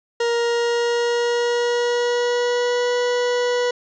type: tone with pitch glide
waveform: 40% pulse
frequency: 470.1 to 488.9 Hz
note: A#4 to B4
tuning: +15 to -18 cents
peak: -17 dBFS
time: 0.2-3.71 s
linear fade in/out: 5 ms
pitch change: +67 cents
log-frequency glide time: 0.35-2.96 s
effects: resampled to 16000 Hz + 9-bit